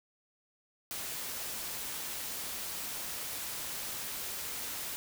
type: noise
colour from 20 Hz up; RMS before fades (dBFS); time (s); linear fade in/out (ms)
white; -39; 0.91-4.96; 0
effects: none